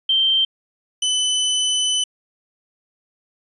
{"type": "tone pair in turn", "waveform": ["sine", "sawtooth"], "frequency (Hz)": [3136, 3012], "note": ["G7", "F#7"], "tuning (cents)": [0, 30], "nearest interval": "minor second", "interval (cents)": 70, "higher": "first", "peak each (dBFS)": -14, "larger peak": "neither", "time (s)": [[0.09, 0.45], [1.02, 2.04]], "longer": "second", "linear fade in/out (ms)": 5, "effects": ["resampled to 24000 Hz"]}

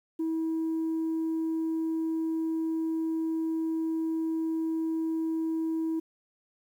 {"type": "tone", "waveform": "sine", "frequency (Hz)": 323.1, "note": "E4", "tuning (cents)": -35, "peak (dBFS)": -25, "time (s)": [0.19, 6], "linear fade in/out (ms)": 10, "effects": ["tanh soft clip ceiling -25 dBFS", "10-bit"]}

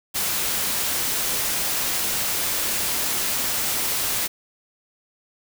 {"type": "noise", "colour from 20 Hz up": "white", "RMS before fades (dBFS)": -24, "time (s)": [0.14, 4.28], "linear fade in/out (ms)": 20, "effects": []}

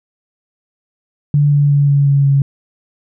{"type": "tone with pitch steps", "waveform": "sine", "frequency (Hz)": [145.5, 144.16, 142.84, 141.52, 140.22, 138.93], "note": ["D3", "D3", "D3", "C#3", "C#3", "C#3"], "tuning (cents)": [-16, -32, -48, 36, 20, 4], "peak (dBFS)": -8, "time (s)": [1.34, 2.42], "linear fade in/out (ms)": 2, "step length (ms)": 180, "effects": []}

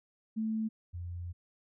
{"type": "tone pair in turn", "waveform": "sine", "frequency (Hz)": [220, 87.31], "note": ["A3", "F2"], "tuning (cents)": [0, 0], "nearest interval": "octave + major third", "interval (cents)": 1600, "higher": "first", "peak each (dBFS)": [-30, -37], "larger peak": "first", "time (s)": [[0.36, 0.69], [0.93, 1.33]], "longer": "second", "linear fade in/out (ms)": 20, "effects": []}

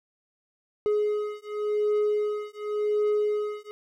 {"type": "beating tone pair", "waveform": "triangle", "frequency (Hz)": [419.3, 420.2], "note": ["G#4", "G#4"], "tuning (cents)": [17, 20], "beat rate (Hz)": 0.9, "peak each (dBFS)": -25, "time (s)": [0.86, 3.71], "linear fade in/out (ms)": 0, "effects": []}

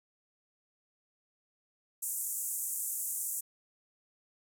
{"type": "band-pass noise", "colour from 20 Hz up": "pink", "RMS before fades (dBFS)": -36, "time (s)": [2.02, 3.41], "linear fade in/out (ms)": 10, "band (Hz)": [7200, 15000], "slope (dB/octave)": 48, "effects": []}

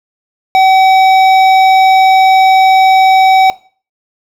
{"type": "tone with hard clipping", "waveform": "sine", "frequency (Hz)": 761, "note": "F#5", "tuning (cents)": 48, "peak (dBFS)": -6, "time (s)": [0.55, 3.5], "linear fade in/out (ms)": 0, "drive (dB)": 11, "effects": ["noise-tail reverb RT60 0.4 s tail -19 dB re dry"]}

